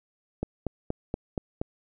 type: click train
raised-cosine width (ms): 2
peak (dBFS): -15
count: 6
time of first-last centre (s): 0.43-1.615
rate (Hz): 4.22
effects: none